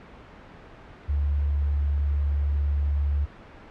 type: tone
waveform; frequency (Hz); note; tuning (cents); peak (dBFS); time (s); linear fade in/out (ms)
sine; 72; D2; -34; -21; 1.08-3.26; 20
effects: pink hiss -46 dBFS RMS until 3.7 s + low-pass 2000 Hz 12 dB/octave